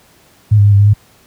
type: tone with pitch steps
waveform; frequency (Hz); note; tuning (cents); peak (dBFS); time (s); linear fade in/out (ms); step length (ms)
sine; 106 / 101.8 / 102.7 / 99.8 / 102.3 / 104.1; G#2 / G#2 / G#2 / G2 / G#2 / G#2; +36 / -34 / -19 / +32 / -26 / +5; -4; 0.51-0.936; 10; 71
effects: pink hiss -48 dBFS RMS until 1.26 s + high-pass 60 Hz 12 dB/octave